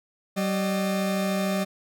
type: tone pair together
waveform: 40% pulse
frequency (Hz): 191.51 / 608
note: G3 / D#5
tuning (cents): -40 / -40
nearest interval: octave + minor sixth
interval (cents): 2000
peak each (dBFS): -24 / -28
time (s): 0.36-1.65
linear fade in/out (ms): 20
effects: none